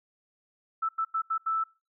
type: tone bursts at uneven times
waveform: sine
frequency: 1318.5 Hz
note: E6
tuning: in tune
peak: -25 dBFS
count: 5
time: 0.82-0.89 / 0.98-1.05 / 1.14-1.22 / 1.3-1.38 / 1.46-1.64 s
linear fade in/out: 10 ms
effects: noise-tail reverb RT60 0.3 s tail -24 dB re dry